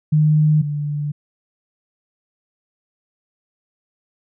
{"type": "tone pair in turn", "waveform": "sine", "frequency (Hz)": [152.8, 147.07], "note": ["D#3", "D3"], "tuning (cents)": [-31, 3], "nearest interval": "minor second", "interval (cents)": 66, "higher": "first", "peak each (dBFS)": [-11, -20], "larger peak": "first", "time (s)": [[0.12, 0.62], [0.62, 1.12]], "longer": "neither", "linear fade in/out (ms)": 10, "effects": []}